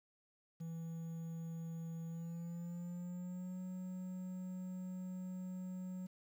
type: tone with pitch glide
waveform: triangle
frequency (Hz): 164.81 to 183.93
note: E3 to F#3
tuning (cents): 0 to -10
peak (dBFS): -40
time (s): 0.6-6.07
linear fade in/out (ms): 10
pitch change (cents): +190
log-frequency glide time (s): 2.05-3.59
effects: 11-bit